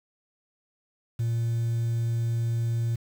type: tone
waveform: sine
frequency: 116.2 Hz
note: A#2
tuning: 5 cents flat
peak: -21 dBFS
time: 1.19-2.96 s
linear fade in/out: 10 ms
effects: tanh soft clip ceiling -23 dBFS + 8-bit